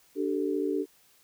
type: chord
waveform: sine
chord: D suspended fourth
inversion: none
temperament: equal with one note detuned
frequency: 293.7 / 384.8 / 440 Hz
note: D4 / G4 / A4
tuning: 0 / -32 / 0 cents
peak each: -30 / -30 / -32 dBFS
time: 0.15-0.86 s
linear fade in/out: 50 ms
effects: white hiss -62 dBFS RMS until 1.23 s